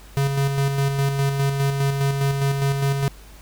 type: tone with tremolo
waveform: square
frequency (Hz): 138.59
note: C#3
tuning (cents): 0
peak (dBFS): -18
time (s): 0.17-3.08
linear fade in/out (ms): 0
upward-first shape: square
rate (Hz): 4.9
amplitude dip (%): 40
effects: added 50 Hz sine -42 dBFS peak until 3.41 s + pink hiss -48 dBFS RMS until 3.41 s